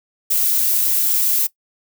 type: noise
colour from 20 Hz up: violet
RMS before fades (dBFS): -17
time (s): 0.3-1.47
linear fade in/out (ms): 10
effects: noise-tail reverb RT60 0.1 s tail -19 dB re dry